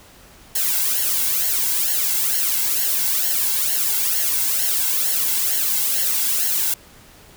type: noise with flanger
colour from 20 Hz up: blue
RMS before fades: -20 dBFS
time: 0.55-6.74 s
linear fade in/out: 5 ms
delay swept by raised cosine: 0.81 to 1.69 ms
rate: 2.2 Hz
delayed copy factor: -0.8
effects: pink hiss -47 dBFS RMS until 7.36 s